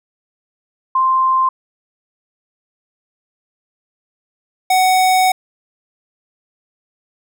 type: tone pair in turn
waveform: sine / square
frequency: 1046.5 / 745.7 Hz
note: C6 / F#5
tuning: 0 / +13 cents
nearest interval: tritone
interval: 587 cents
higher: first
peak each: -11 dBFS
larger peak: neither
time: 0.95-1.49 / 4.7-5.32 s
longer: second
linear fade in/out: 5 ms
effects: none